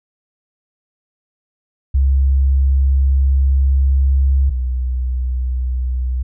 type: tone pair in turn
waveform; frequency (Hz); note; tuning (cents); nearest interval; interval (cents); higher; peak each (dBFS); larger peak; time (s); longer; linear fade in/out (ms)
sine; 67.5 / 62.96; C#2 / B1; -45 / +34; minor second; 121; first; -10 / -16; first; 1.94-4.5 / 4.5-6.23; first; 10
effects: none